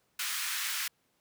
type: high-pass noise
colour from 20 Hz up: pink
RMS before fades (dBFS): -34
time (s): 0.19-0.88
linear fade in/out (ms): 5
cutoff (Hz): 1400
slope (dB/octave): 24
effects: pink hiss -73 dBFS RMS until 1.2 s + high-pass 100 Hz 12 dB/octave